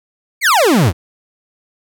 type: exponential sweep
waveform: 40% pulse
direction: down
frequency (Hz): 2349 to 73.42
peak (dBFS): -8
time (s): 0.41-0.93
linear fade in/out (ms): 50
effects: none